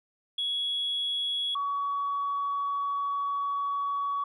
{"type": "tone pair in turn", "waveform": "sine", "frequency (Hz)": [3350, 1128.3], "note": ["G#7", "C#6"], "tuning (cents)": [14, 30], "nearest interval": "octave + perfect fifth", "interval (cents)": 1884, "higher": "first", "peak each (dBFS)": [-26, -26], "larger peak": "neither", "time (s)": [[0.38, 1.55], [1.55, 4.24]], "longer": "second", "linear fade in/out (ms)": 5, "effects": ["tanh soft clip ceiling -23 dBFS"]}